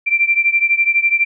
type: beating tone pair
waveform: sine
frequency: 2352 / 2364 Hz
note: D7 / D7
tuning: +2 / +11 cents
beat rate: 12 Hz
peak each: -14 / -16 dBFS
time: 0.06-1.25 s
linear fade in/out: 20 ms
effects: none